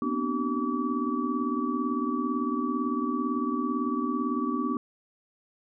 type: tone cluster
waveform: sine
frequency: 239.9 / 257.8 / 297.8 / 381.8 / 1146 Hz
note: A#3 / C4 / D4 / G4 / D6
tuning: +50 / -26 / +24 / -46 / -43 cents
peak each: -32 / -31 / -31 / -36 / -32 dBFS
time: 0.02-4.77 s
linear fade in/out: 2 ms
effects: none